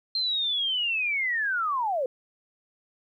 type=linear sweep; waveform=sine; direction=down; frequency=4186 to 485.3 Hz; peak=-24 dBFS; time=0.15-2.06 s; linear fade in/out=2 ms; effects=11-bit